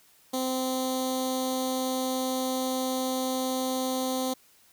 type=tone with notch filter; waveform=10% pulse; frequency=258.8 Hz; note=C4; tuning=19 cents flat; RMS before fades=-29 dBFS; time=0.33-4.34 s; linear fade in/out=10 ms; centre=1600 Hz; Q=0.51; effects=white hiss -60 dBFS RMS until 4.72 s